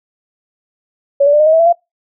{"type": "tone with pitch steps", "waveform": "sine", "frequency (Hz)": [561, 577.8, 595, 612.8, 631.2, 650, 669.5, 689.5], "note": ["C#5", "D5", "D5", "D#5", "D#5", "E5", "E5", "F5"], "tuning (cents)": [21, -28, 22, -27, 25, -24, 27, -22], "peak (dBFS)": -6, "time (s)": [1.2, 1.728], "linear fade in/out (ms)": 10, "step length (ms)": 66, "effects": ["noise-tail reverb RT60 0.2 s tail -24 dB re dry"]}